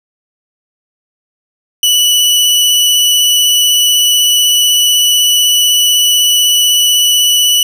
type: tone with vibrato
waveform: sawtooth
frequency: 2960 Hz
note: F#7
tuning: in tune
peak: -4 dBFS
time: 1.83-7.63 s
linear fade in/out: 2 ms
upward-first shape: square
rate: 16 Hz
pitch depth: 9 cents each way
effects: none